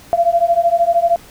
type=beating tone pair; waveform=sine; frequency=677 / 690 Hz; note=E5 / F5; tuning=+46 / -21 cents; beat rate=13 Hz; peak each=-14 dBFS; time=0.13-1.16 s; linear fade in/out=0 ms; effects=pink hiss -42 dBFS RMS until 1.3 s